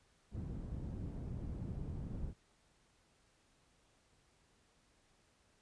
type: low-pass noise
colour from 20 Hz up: white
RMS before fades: -43 dBFS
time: 0.31-2.34 s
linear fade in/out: 50 ms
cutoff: 140 Hz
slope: 12 dB/octave
effects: pink hiss -72 dBFS RMS until 5.61 s + resampled to 22050 Hz